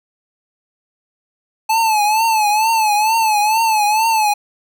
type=tone with vibrato; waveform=square; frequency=868 Hz; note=A5; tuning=24 cents flat; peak=-13 dBFS; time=1.69-4.34 s; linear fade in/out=10 ms; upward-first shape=triangle; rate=2.2 Hz; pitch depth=98 cents each way; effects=none